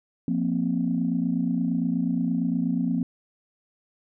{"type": "chord", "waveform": "sine", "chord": "F suspended fourth", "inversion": "none", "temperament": "equal", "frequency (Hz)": [174.61, 233.1, 261.6], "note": ["F3", "Bb3", "C4"], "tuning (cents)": [0, 0, 0], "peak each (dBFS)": -26, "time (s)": [0.28, 3.03], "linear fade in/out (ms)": 2, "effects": ["tanh soft clip ceiling -13 dBFS"]}